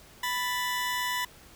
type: tone pair together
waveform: 20% pulse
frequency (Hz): 989 / 1755.6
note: B5 / A6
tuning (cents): +2 / -4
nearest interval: minor seventh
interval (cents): 994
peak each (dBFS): -24 / -30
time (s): 0.23-1.25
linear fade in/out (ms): 5
effects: pink hiss -53 dBFS RMS until 1.55 s